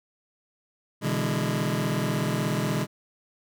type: chord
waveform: sawtooth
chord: E dominant seventh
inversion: second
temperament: just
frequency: 123.61 / 148.33 / 164.81 / 206 Hz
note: B2 / D3 / E3 / G#3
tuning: +2 / +18 / 0 / -14 cents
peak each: -26 dBFS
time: 1.01-2.87 s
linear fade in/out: 50 ms
effects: none